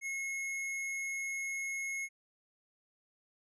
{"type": "tone", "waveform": "square", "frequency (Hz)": 2171, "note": "C#7", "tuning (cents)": -37, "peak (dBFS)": -36, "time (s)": [0.01, 2.09], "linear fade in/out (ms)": 50, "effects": ["resampled to 24000 Hz"]}